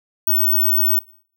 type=tone; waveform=sine; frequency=15804 Hz; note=B9; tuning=in tune; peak=-13 dBFS; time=0.27-0.99 s; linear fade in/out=2 ms; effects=noise-tail reverb RT60 0.6 s tail -23 dB re dry